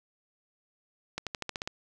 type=accelerating click train; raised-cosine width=0.2 ms; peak=-16 dBFS; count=8; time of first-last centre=1.18-1.675 s; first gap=87 ms; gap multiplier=0.93; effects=none